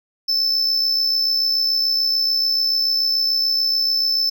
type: tone with amplitude modulation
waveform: triangle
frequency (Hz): 5274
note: E8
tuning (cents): 0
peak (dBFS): -13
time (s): 0.28-4.3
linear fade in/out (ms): 10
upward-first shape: sine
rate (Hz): 66.9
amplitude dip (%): 45
effects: none